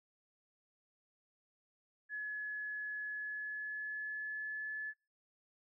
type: tone with pitch glide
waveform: sine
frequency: 1700 to 1724.7 Hz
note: G#6 to A6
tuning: +40 to -35 cents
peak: -38 dBFS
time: 2.09-4.94 s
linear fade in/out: 50 ms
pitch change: +25 cents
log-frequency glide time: 3.04-4.74 s
effects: noise-tail reverb RT60 0.4 s tail -25 dB re dry